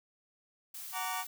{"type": "noise", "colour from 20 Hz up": "blue", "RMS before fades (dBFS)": -44, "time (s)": [0.74, 1.27], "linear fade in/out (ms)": 5}
{"type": "chord", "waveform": "sawtooth", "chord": "Gb augmented", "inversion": "none", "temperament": "just", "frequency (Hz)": [740, 925, 1156.2], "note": ["Gb5", "Bb5", "D6"], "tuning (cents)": [0, -14, -27], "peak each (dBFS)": -35, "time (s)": [0.92, 1.25], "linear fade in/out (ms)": 50}
{"effects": []}